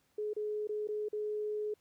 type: tone with dropouts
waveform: sine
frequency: 422.7 Hz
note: G#4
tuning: 31 cents sharp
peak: -33 dBFS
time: 0.18-1.74 s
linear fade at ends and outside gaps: 5 ms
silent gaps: 0.334-0.364 / 0.673-0.691 / 0.874-0.886 / 1.086-1.129 s
effects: pink hiss -73 dBFS RMS until 1.8 s + high-pass 80 Hz 12 dB/octave